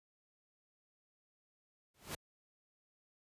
pink noise with exponential growth, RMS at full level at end -37 dBFS, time 1.94-2.15 s, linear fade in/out 5 ms, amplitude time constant 45 ms, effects high-pass 60 Hz 12 dB/octave + resampled to 32000 Hz

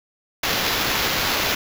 violet noise with sample-and-hold, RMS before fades -22 dBFS, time 0.43-1.55 s, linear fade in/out 5 ms, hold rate 8820 Hz, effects none

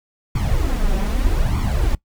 brown noise with flanger, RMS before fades -18 dBFS, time 0.35-1.95 s, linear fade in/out 5 ms, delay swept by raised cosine 0.89 to 5.19 ms, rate 0.81 Hz, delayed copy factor +0.75, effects noise-tail reverb RT60 0.1 s tail -21 dB re dry

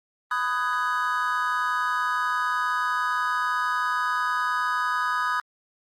triangle chord, G# minor seventh, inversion first, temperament just, 996.7 / 1245.9 / 1495.1 / 1661.2 Hz, B5 / D#6 / F#6 / G#6, +16 / +2 / +18 / 0 cents, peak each -27 / -24 / -29 / -29 dBFS, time 0.31-5.4 s, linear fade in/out 2 ms, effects Opus 32 kbps

